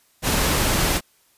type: noise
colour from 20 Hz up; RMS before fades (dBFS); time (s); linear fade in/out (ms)
pink; -20; 0.22-1.01; 50
effects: white hiss -60 dBFS RMS until 1.37 s + resampled to 32000 Hz

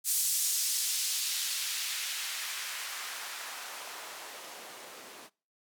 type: noise with band-pass filter sweep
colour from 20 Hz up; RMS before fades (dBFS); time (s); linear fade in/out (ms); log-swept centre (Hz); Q
blue; -35; 0.04-5.3; 50; 8200 to 340; 0.87
effects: noise-tail reverb RT60 0.4 s tail -25 dB re dry

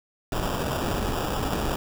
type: noise with sample-and-hold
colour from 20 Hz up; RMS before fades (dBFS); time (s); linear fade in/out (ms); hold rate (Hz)
pink; -27; 0.32-1.76; 2; 2100
effects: none

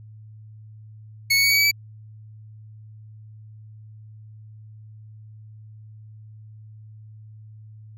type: tone with pitch steps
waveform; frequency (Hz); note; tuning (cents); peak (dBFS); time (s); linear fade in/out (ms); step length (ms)
25% pulse; 2203 / 2222 / 2242 / 2261 / 2281 / 2301; C#7 / C#7 / C#7 / C#7 / C#7 / D7; -11 / +4 / +19 / +34 / +49 / -36; -12; 1.3-1.714; 10; 69
effects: added 108 Hz sine -41 dBFS peak until 7.97 s

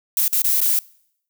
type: noise with dropouts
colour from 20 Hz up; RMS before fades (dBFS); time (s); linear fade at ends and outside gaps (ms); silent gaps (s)
violet; -18; 0.17-0.79; 1; 0.28-0.328 / 0.42-0.444 / 0.604-0.614
effects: noise-tail reverb RT60 0.7 s tail -24 dB re dry

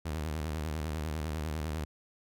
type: tone with vibrato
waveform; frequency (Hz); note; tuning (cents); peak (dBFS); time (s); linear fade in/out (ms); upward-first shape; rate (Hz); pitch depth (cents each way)
sawtooth; 77.4; D#2; -9; -29; 0.05-1.85; 10; square; 10; 90
effects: none

